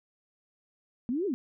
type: exponential two-way sweep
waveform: sine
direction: up then down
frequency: 226.3 to 425 to 226.3 Hz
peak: -27 dBFS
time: 1.09-1.34 s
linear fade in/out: 0 ms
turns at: 1.26 s
effects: none